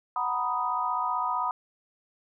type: chord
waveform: sine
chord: B major seventh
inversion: second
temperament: equal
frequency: 740 / 932.3 / 987.8 / 1244.5 Hz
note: F#5 / A#5 / B5 / D#6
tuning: 0 / 0 / 0 / 0 cents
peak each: -34 / -34 / -29 / -30 dBFS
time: 0.16-1.51 s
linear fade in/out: 2 ms
effects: none

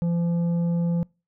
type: tone with tanh clipping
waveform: sine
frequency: 170.8 Hz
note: F3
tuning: 38 cents flat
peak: -22 dBFS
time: 0.02-1.03 s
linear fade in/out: 0 ms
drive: 7 dB
effects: noise-tail reverb RT60 0.3 s tail -26 dB re dry

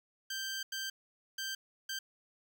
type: tone bursts at uneven times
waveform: 15% pulse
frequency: 1568 Hz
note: G6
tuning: in tune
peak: -30 dBFS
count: 4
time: 0.3-0.63 / 0.72-0.9 / 1.38-1.55 / 1.89-1.99 s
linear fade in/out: 5 ms
effects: none

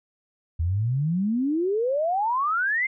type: exponential sweep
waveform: sine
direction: up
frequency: 78.2 to 2144 Hz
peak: -21 dBFS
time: 0.59-2.87 s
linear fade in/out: 10 ms
effects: none

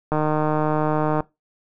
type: click train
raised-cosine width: 1 ms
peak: -8 dBFS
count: 167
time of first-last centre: 0.12-1.205 s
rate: 153 Hz
effects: noise-tail reverb RT60 0.2 s tail -20 dB re dry

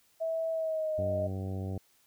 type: tone with pitch glide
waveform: sine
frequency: 651 to 618.4 Hz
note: E5 to D#5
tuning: -22 to -11 cents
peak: -29 dBFS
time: 0.2-1.28 s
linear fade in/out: 20 ms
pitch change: -89 cents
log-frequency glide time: 0.51-0.98 s
type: harmonic tone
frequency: 95.5 Hz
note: G2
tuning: 45 cents flat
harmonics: 1 / 2 / 3 / 4 / 5 / 6 / 7 / 8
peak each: -34 / -40 / -44 / -46 / -48 / -50 / -51 / -52 dBFS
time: 0.98-1.78 s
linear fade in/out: 5 ms
effects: white hiss -67 dBFS RMS until 2.06 s

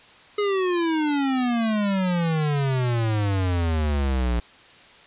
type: exponential sweep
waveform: square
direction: down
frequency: 419.5 to 57.8 Hz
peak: -21 dBFS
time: 0.38-4.4 s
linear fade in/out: 5 ms
effects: white hiss -49 dBFS RMS until 5.06 s + resampled to 8000 Hz

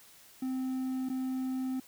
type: tone with dropouts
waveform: triangle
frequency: 259.7 Hz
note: C4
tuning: 13 cents flat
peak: -29 dBFS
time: 0.42-1.8 s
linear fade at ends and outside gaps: 5 ms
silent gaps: 1.089-1.098 s
effects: white hiss -57 dBFS RMS until 1.87 s

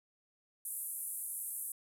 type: band-pass noise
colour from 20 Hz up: pink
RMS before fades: -41 dBFS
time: 0.65-1.72 s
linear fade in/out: 2 ms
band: 9200 to 13000 Hz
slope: 48 dB/octave
effects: none

